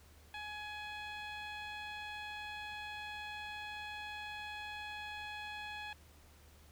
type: tone with low-pass filter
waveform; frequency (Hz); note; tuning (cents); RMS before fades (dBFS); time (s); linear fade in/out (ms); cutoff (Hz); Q
15% pulse; 840; G#5; +19; -45; 0.34-5.93; 2; 3700; 1.1
effects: added 75 Hz sine -60 dBFS peak until 6.71 s + pink hiss -64 dBFS RMS until 6.71 s

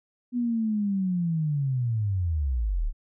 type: linear sweep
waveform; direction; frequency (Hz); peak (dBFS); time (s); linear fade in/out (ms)
sine; down; 247.8 to 30.78; -23; 0.32-2.93; 50
effects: none

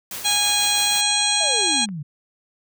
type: noise with tremolo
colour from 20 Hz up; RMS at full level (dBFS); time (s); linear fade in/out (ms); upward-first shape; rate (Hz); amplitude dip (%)
white; -30; 0.11-1.01; 2; triangle; 6.1; 45
type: harmonic tone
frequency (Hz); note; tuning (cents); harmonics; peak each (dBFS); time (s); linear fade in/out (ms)
823; G#5; -16; 1 / 2 / 3 / 4 / 5 / 7 / 8 / 9 / 10; -27 / -32 / -27 / -23 / -23 / -29 / -27 / -33 / -25; 0.24-1.86; 20
type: clicks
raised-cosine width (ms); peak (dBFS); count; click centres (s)
0.5; -29; 11; 0.495 / 0.695 / 0.781 / 0.905 / 1.108 / 1.208 / 1.441 / 1.607 / 1.739 / 1.819 / 1.889
type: exponential sweep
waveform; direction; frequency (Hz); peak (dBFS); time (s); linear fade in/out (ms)
sine; down; 698 to 138.59; -27; 1.4-2.03; 10
effects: none

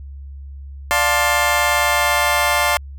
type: chord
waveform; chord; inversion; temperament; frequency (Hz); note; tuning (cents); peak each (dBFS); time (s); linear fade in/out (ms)
20% pulse; D minor seventh; none; just; 587.3 / 704.8 / 881 / 1057.2; D5 / F5 / A5 / C6; 0 / +16 / +2 / +18; -16; 0.91-2.77; 0
effects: added 69 Hz sine -31 dBFS peak until 2.98 s

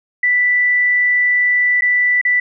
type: tone with dropouts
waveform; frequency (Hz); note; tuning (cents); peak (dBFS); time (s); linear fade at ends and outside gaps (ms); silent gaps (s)
sine; 1975.5; B6; 0; -11; 0.23-2.4; 5; 1.81-1.82 / 2.214-2.25
effects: none

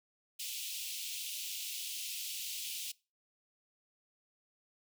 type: high-pass noise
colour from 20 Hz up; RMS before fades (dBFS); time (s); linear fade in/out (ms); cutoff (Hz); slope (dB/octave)
pink; -41; 0.39-2.92; 10; 2600; 48
effects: noise-tail reverb RT60 0.3 s tail -23 dB re dry

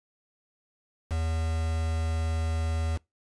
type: tone with quantisation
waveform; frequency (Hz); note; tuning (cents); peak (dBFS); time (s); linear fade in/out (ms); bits
triangle; 81; E2; -30; -24; 1.1-2.98; 20; 6
effects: noise-tail reverb RT60 0.2 s tail -24 dB re dry + resampled to 22050 Hz

